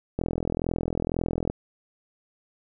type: click train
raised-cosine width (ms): 2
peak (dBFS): -13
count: 56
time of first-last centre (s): 0.19-1.5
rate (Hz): 42
effects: none